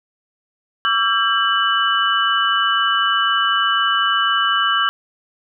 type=tone cluster; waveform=sine; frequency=1146 / 1344 / 1600 / 2972 Hz; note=D6 / E6 / G6 / F#7; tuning=-43 / +33 / +35 / +7 cents; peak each=-20 dBFS; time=0.85-4.89 s; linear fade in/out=0 ms; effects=none